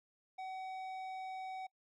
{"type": "tone with low-pass filter", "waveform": "square", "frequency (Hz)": 755, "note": "F#5", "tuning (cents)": 35, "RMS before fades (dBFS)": -44, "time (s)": [0.38, 1.67], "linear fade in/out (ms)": 10, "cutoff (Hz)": 3200, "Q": 0.51, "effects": ["noise-tail reverb RT60 0.1 s tail -25 dB re dry"]}